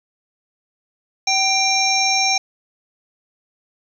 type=harmonic tone with a mistuned harmonic; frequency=791 Hz; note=G5; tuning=15 cents sharp; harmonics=1 / 3 / 5 / 7 / 8; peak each=-21 / -20 / -25 / -20 / -23 dBFS; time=1.27-2.38 s; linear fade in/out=5 ms; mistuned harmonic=1; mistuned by=-39 cents; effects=8-bit